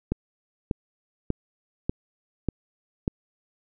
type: click train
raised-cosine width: 3 ms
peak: -11 dBFS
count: 6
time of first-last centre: 0.12-3.079 s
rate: 1.69 Hz
effects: none